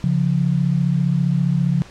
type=tone pair together; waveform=sine; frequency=139.62 / 174.61 Hz; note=C#3 / F3; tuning=+13 / 0 cents; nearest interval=major third; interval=387 cents; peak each=-18 dBFS; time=0.04-1.82 s; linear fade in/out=0 ms; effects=pink hiss -43 dBFS RMS until 1.9 s + low-pass 6000 Hz 12 dB/octave